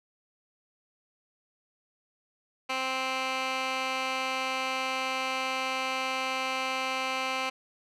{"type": "tone with band-pass filter", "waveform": "15% pulse", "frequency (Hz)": 261.6, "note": "C4", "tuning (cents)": 0, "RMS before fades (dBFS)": -31, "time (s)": [2.69, 7.5], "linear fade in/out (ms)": 10, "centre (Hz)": 2200, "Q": 1.1, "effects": []}